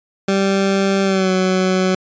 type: tone with pitch glide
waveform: 20% pulse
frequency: 195.2 to 186.39 Hz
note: G3 to F#3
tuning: -7 to +13 cents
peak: -9 dBFS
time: 0.28-1.95 s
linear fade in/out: 5 ms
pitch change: -80 cents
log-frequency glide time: 1.03-1.31 s
effects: resampled to 16000 Hz